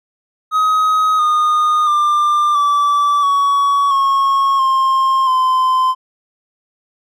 triangle tone with pitch steps, 1263 / 1227 / 1192.1 / 1158.2 / 1125.2 / 1093.2 / 1062.1 / 1031.8 Hz, D#6 / D#6 / D6 / D6 / C#6 / C#6 / C6 / C6, +26 / -25 / +26 / -24 / +26 / -24 / +26 / -24 cents, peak -9 dBFS, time 0.51-5.95 s, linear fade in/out 50 ms, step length 680 ms, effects none

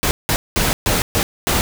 pink noise bursts at uneven times, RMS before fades -17 dBFS, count 6, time 0.03-0.11 / 0.29-0.36 / 0.56-0.73 / 0.86-1.02 / 1.15-1.23 / 1.47-1.61 s, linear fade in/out 0 ms, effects none

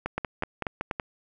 two click trains, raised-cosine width 0.5 ms, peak -13 / -14 dBFS, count 4 / 6, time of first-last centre 0.18-0.912 / 0.06-0.998 s, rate 4.1 / 5.33 Hz, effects none

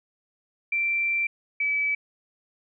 sine tone pair in turn, 2350 / 2296 Hz, D7 / D7, +1 / -40 cents, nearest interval unison, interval 41 cents, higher first, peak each -22 dBFS, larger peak neither, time 0.72-1.27 / 1.6-1.95 s, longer first, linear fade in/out 5 ms, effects none

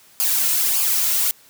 blue noise with flanger, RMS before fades -19 dBFS, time 0.2-1.31 s, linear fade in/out 0 ms, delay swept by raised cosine 0.51 to 2.61 ms, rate 1.7 Hz, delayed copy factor -0.7, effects white hiss -51 dBFS RMS until 1.49 s + high-pass 60 Hz 12 dB/octave

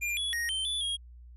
square tone with pitch steps, 2398 / 3386 / 1871 / 3107 / 3466 / 3277 Hz, D7 / G#7 / A#6 / G7 / A7 / G#7, +36 / +33 / +6 / -16 / -27 / -24 cents, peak -30 dBFS, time 0.01-0.97 s, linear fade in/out 20 ms, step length 160 ms, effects added 60 Hz sine -47 dBFS peak until 1.36 s + resampled to 32000 Hz

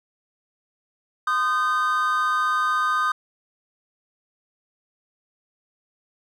triangle tone cluster, 1034 / 1230 / 1544 Hz, C6 / D#6 / G6, -21 / -20 / -27 cents, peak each -28 / -19 / -24 dBFS, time 1.27-3.12 s, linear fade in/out 5 ms, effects none

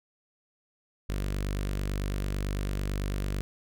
sawtooth tone with notch filter, 49 Hz, G1, in tune, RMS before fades -31 dBFS, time 1.09-3.41 s, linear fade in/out 0 ms, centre 840 Hz, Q 1.7, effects none

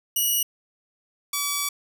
5% pulse tone pair in turn, 2911 / 1145.3 Hz, F#7 / D6, -29 / -44 cents, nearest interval octave + major third, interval 1615 cents, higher first, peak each -12 dBFS, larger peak neither, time 0.16-0.43 / 1.33-1.69 s, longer second, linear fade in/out 5 ms, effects none

